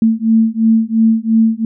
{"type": "beating tone pair", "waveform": "sine", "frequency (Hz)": [222.4, 225.3], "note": ["A3", "A3"], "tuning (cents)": [19, 41], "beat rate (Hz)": 2.9, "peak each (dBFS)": -12, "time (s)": [0.02, 1.65], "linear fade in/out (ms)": 2, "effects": []}